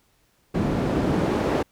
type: noise with band-pass filter sweep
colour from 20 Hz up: pink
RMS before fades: -23 dBFS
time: 0.54-1.63 s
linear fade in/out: 10 ms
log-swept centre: 210 to 400 Hz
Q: 0.82
effects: pink hiss -64 dBFS RMS until 1.71 s